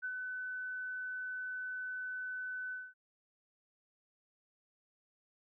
sine tone with ADSR envelope, 1506 Hz, F#6, 30 cents sharp, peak -35 dBFS, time 0.02-2.94 s, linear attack 28 ms, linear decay 65 ms, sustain -3 dB, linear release 220 ms, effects none

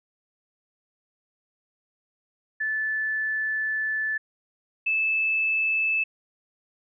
sine tone pair in turn, 1745 / 2622 Hz, A6 / E7, -15 / -10 cents, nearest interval perfect fifth, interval 705 cents, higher second, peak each -24 / -21 dBFS, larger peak second, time 2.6-4.18 / 4.86-6.04 s, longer first, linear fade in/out 10 ms, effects none

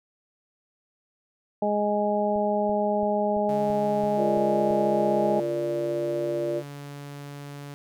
harmonic tone, 207.7 Hz, G#3, in tune, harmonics 1 / 2 / 3 / 4, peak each -28 / -29 / -25 / -28 dBFS, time 1.62-5.4 s, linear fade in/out 5 ms
click train, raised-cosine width 5 ms, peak -33 dBFS, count 8, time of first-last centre 2.36-4.709 s, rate 2.98 Hz
sawtooth tone, 143 Hz, D3, 46 cents flat, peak -33 dBFS, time 3.49-7.74 s, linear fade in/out 0 ms
sine chord, Bb major, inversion second, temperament equal with one note detuned, 348 / 466.2 / 587.3 Hz, F4 / Bb4 / D5, -6 / 0 / 0 cents, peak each -28 / -34 / -28 dBFS, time 4.16-6.63 s, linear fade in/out 50 ms
effects none

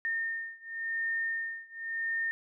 sine beating tone pair, 1822 / 1822.92 Hz, A#6 / A#6, -40 / -39 cents, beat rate 0.92 Hz, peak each -34 / -35 dBFS, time 0.05-2.31 s, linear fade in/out 0 ms, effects none

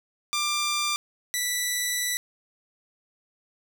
10% pulse tone pair in turn, 1188 / 1970.2 Hz, D6 / B6, +20 / -5 cents, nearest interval major sixth, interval 875 cents, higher second, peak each -16 dBFS, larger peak neither, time 0.33-0.96 / 1.34-2.17 s, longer second, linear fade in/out 0 ms, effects none

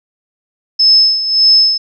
sine tone with tremolo, 5220 Hz, E8, 18 cents flat, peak -4 dBFS, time 0.79-1.78 s, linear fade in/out 10 ms, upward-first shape sine, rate 1.7 Hz, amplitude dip 70%, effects none

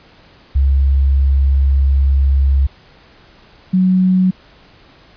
sine tone pair in turn, 68.2 / 185.36 Hz, C#2 / F#3, -28 / +3 cents, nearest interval octave + perfect fourth, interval 1731 cents, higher second, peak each -9 dBFS, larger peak neither, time 0.55-2.67 / 3.73-4.31 s, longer first, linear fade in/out 10 ms, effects pink hiss -46 dBFS RMS until 5.16 s + resampled to 11025 Hz

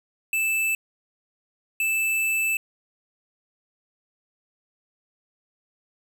square tone pair in turn, 2637 / 2637 Hz, E7 / E7, 0 / 0 cents, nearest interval unison, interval 0 cents, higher neither, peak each -22 dBFS, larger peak neither, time 0.33-0.75 / 1.8-2.57 s, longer second, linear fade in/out 2 ms, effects none

